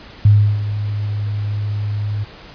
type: tone with ADSR envelope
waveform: sine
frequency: 103.83 Hz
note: G#2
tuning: in tune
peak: -5 dBFS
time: 0.25-2.25 s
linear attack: 4 ms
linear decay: 330 ms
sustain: -13 dB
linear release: 19 ms
effects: pink hiss -39 dBFS RMS until 2.54 s + resampled to 11025 Hz